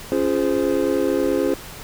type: chord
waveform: triangle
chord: Db major seventh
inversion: none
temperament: just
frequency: 277.2 / 346.5 / 415.8 / 519.7 Hz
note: Db4 / F4 / Ab4 / C5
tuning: 0 / -14 / +2 / -12 cents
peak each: -21 dBFS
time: 0.12-1.54 s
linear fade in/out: 0 ms
effects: pink hiss -37 dBFS RMS until 1.83 s